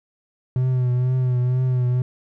triangle tone with vibrato, 126.3 Hz, B2, 39 cents sharp, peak -15 dBFS, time 0.56-2.02 s, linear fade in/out 2 ms, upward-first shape triangle, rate 2.1 Hz, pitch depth 44 cents each way, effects none

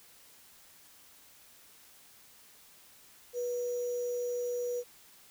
sine tone with sample-and-hold, 486.3 Hz, B4, 27 cents flat, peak -31 dBFS, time 3.33-4.84 s, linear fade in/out 50 ms, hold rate 6300 Hz, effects white hiss -58 dBFS RMS until 5.3 s

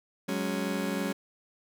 30% pulse chord, F# suspended second, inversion none, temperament just, 185 / 208.1 / 277.5 Hz, F#3 / G#3 / C#4, 0 / +4 / +2 cents, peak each -31 dBFS, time 0.28-1.13 s, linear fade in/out 10 ms, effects none

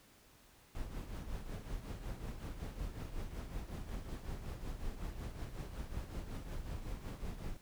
brown noise with tremolo, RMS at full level -40 dBFS, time 0.75-7.57 s, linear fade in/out 2 ms, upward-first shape triangle, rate 5.4 Hz, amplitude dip 70%, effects pink hiss -64 dBFS RMS until 7.61 s

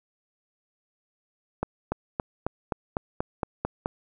accelerating click train, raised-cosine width 1 ms, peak -12 dBFS, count 10, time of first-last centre 1.63-3.859 s, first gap 290 ms, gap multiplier 0.96, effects none

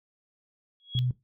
sine tone with exponential growth, 3322 Hz, G#7, in tune, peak -26 dBFS, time 0.8-0.99 s, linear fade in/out 0 ms, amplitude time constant 40 ms
sine tone, 125.3 Hz, B2, 25 cents sharp, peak -24 dBFS, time 0.95-1.11 s, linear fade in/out 2 ms
effects noise-tail reverb RT60 0.2 s tail -17 dB re dry

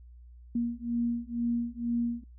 sine beating tone pair, 235.3 / 237.4 Hz, A#3 / A#3, +16 / +32 cents, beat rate 2.1 Hz, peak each -31 dBFS, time 0.55-2.24 s, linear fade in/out 5 ms, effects noise-tail reverb RT60 0.2 s tail -25 dB re dry + added 60 Hz sine -48 dBFS peak until 2.38 s

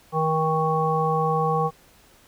harmonic tone, 158.4 Hz, D#3, 31 cents sharp, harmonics 1 / 3 / 5 / 7, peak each -25 / -25 / -25 / -25 dBFS, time 0.12-1.71 s, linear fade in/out 50 ms, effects pink hiss -55 dBFS RMS until 2.27 s

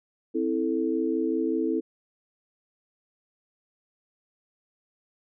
sine chord, A minor, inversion first, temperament equal with one note detuned, 261.6 / 326.8 / 440 Hz, C4 / E4 / A4, 0 / -15 / 0 cents, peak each -29 / -26 / -29 dBFS, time 0.34-1.81 s, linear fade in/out 20 ms, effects none

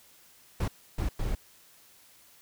brown noise bursts at uneven times, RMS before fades -29 dBFS, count 3, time 0.6-0.68 / 0.98-1.09 / 1.19-1.35 s, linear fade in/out 5 ms, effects white hiss -58 dBFS RMS until 2.41 s

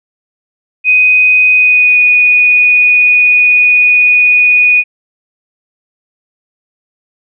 sine tone with pitch glide, 2500 to 2471 Hz, D#7 to D#7, +8 to -13 cents, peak -4 dBFS, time 0.84-4.84 s, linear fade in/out 50 ms, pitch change -21 cents, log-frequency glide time 1.55-1.98 s, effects none

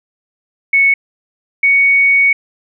sine tone pair in turn, 2212 / 2230 Hz, C#7 / C#7, -4 / +10 cents, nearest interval unison, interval 14 cents, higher second, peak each -7 dBFS, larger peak neither, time 0.73-0.94 / 1.63-2.33 s, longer second, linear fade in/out 5 ms, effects none

